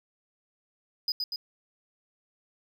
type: tone with echo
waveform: triangle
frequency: 4978 Hz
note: D#8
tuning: in tune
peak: -24 dBFS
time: 1.08-1.12 s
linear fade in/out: 2 ms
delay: 120 ms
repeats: 2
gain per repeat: -3 dB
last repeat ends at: 1.36 s
effects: none